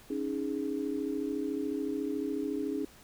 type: chord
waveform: sine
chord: C# suspended second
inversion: none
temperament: equal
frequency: 277.2 / 311.1 / 415.3 Hz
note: C#4 / D#4 / G#4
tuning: 0 / 0 / 0 cents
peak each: -34 / -35 / -36 dBFS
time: 0.1-2.85 s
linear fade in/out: 5 ms
effects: pink hiss -56 dBFS RMS until 3.03 s